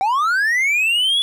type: linear sweep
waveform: triangle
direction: up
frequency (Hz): 746 to 3444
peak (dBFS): -13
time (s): 0.01-1.22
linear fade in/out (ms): 0
effects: none